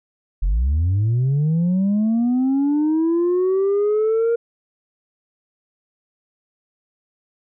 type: linear sweep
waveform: sine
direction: up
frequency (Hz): 40.11 to 470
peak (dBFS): -13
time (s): 0.42-4.36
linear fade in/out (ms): 10
effects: tanh soft clip ceiling -14 dBFS